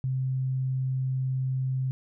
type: tone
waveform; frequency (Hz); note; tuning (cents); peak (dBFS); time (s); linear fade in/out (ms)
sine; 130.81; C3; 0; -25; 0.04-1.91; 0
effects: none